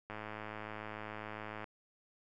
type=click train; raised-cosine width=0.5 ms; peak=-28 dBFS; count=166; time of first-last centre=0.1-1.642 s; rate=107 Hz; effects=none